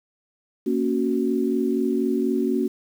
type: chord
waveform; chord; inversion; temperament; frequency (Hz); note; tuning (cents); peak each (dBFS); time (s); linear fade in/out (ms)
sine; F# major; first; equal; 233.1 / 277.2 / 370; A#3 / C#4 / F#4; 0 / 0 / 0; -24; 0.66-2.68; 10
effects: 8-bit